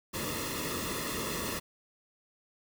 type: noise with comb filter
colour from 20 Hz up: pink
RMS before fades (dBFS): -35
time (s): 0.13-1.6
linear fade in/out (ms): 20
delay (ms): 1.3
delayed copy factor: -0.8
effects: none